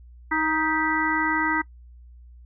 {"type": "harmonic tone with a mistuned harmonic", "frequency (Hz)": 313.3, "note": "D#4", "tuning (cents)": 12, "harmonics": [1, 3, 4, 5, 6], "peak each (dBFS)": [-27, -26, -29, -28, -26], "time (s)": [0.31, 1.62], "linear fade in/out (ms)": 10, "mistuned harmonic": 6, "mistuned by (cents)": 76, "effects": ["noise-tail reverb RT60 0.1 s tail -23 dB re dry", "added 60 Hz sine -44 dBFS peak until 2.45 s"]}